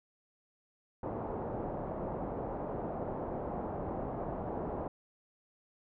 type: low-pass noise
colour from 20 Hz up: white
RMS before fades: -38 dBFS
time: 1.03-4.88 s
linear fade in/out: 2 ms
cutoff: 800 Hz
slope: 24 dB/octave
effects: none